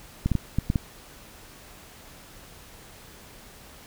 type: clicks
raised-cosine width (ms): 5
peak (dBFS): -10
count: 6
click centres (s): 0.26 / 0.317 / 0.353 / 0.586 / 0.701 / 0.758
effects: pink hiss -48 dBFS RMS until 3.86 s